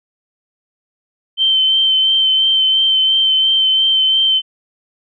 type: tone with vibrato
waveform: sine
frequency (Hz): 3100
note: G7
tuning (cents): -20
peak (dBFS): -10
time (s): 1.37-4.42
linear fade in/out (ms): 50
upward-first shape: sine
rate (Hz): 2.9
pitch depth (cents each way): 18
effects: none